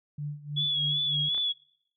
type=tone with tremolo; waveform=sine; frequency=146.83 Hz; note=D3; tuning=in tune; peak=-30 dBFS; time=0.18-1.29 s; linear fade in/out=5 ms; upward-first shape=sine; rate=3.2 Hz; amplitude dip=85%
type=tone with vibrato; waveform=sine; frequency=3378 Hz; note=G#7; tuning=29 cents sharp; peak=-25 dBFS; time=0.56-1.53 s; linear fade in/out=20 ms; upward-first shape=sine; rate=2.7 Hz; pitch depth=47 cents each way
type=clicks; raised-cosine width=0.5 ms; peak=-31 dBFS; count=2; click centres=1.347 / 1.379 s
effects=noise-tail reverb RT60 0.7 s tail -25 dB re dry